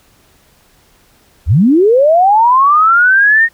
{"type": "linear sweep", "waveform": "sine", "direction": "up", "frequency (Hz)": [58.27, 1864.7], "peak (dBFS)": -5, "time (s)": [1.46, 3.49], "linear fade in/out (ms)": 50, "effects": ["pink hiss -50 dBFS RMS until 3.53 s"]}